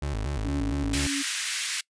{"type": "tone with vibrato", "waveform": "30% pulse", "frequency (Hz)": 61.5, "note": "B1", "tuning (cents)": -7, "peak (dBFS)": -25, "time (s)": [0.02, 1.07], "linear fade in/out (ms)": 5, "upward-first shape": "square", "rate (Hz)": 4.3, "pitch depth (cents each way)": 270}
{"type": "tone", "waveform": "sine", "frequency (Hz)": 280, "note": "C#4", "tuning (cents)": 18, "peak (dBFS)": -28, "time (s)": [0.44, 1.23], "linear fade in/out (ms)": 20}
{"type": "high-pass noise", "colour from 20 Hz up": "pink", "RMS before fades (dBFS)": -29, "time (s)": [0.93, 1.81], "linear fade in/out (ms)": 5, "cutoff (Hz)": 1700, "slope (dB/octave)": 24}
{"effects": ["noise-tail reverb RT60 0.1 s tail -24 dB re dry", "resampled to 22050 Hz"]}